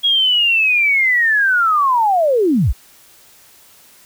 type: linear sweep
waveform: sine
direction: down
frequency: 3322 to 32 Hz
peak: -11 dBFS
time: 0.03-2.73 s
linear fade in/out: 20 ms
effects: white hiss -47 dBFS RMS until 4.05 s